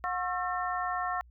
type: harmonic tone with a mistuned harmonic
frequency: 362 Hz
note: F#4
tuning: 38 cents flat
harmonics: 2 / 3 / 4 / 5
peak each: -33 / -34 / -36 / -38 dBFS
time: 0.04-1.21 s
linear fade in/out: 0 ms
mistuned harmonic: 4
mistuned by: -130 cents
effects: added 60 Hz sine -53 dBFS peak until 1.3 s